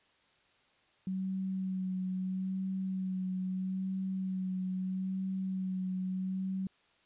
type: tone with vibrato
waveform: sine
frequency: 187.8 Hz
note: F#3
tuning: 26 cents sharp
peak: -32 dBFS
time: 1.07-6.67 s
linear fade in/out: 2 ms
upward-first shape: sine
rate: 0.77 Hz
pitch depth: 20 cents each way
effects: white hiss -68 dBFS RMS until 7.05 s + resampled to 8000 Hz